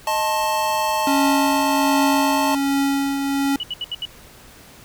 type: chord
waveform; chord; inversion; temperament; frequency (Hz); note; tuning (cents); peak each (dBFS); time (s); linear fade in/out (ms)
square; A diminished; second; equal with one note detuned; 622.3 / 880 / 1073.4; Eb5 / A5 / C6; 0 / 0 / +44; -26 / -21 / -27; 0.07-2.55; 2
type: tone with tremolo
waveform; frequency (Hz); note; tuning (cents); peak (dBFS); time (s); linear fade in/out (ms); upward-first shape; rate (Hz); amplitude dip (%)
square; 277.2; C#4; 0; -17; 1.07-3.56; 2; triangle; 1.3; 45
type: tone bursts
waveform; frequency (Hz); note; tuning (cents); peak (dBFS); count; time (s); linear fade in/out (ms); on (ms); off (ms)
sine; 2943; F#7; -10; -23; 5; 3.6-4.053; 2; 33; 72
effects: pink hiss -45 dBFS RMS until 4.84 s